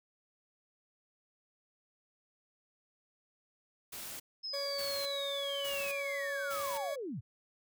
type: noise bursts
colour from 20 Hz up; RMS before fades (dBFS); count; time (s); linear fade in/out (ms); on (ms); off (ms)
white; -44; 4; 3.92-6.78; 10; 280; 580
type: linear sweep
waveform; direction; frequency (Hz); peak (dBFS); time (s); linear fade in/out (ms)
sine; down; 5200 to 84; -37; 4.43-7.21; 20
type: tone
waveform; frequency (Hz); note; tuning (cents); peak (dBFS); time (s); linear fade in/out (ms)
40% pulse; 560; C#5; +18; -36; 4.53-6.96; 10
effects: none